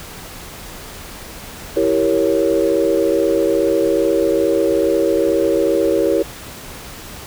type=chord; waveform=sine; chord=E diminished seventh; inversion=none; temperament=equal; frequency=329.6 / 392 / 466.2 / 554.4 Hz; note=E4 / G4 / Bb4 / Db5; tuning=0 / 0 / 0 / 0 cents; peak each=-18 dBFS; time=1.76-6.23 s; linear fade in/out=10 ms; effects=tanh soft clip ceiling -3 dBFS + pink hiss -34 dBFS RMS until 7.26 s